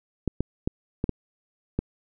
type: clicks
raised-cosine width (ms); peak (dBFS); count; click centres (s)
3; -11; 6; 0.277 / 0.406 / 0.675 / 1.041 / 1.093 / 1.79
effects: none